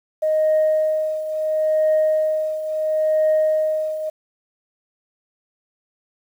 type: tone with tremolo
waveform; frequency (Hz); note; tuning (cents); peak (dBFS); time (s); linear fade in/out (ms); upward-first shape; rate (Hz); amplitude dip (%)
sine; 622.3; D#5; 0; -12; 0.22-4.1; 10; triangle; 0.73; 75
effects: tanh soft clip ceiling -11 dBFS + 8-bit